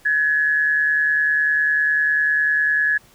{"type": "tone with amplitude modulation", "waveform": "sine", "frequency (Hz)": 1693, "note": "G#6", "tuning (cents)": 33, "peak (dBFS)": -13, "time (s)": [0.05, 2.98], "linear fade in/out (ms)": 10, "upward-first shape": "sine", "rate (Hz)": 150, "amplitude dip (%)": 50, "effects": ["pink hiss -52 dBFS RMS until 3.14 s"]}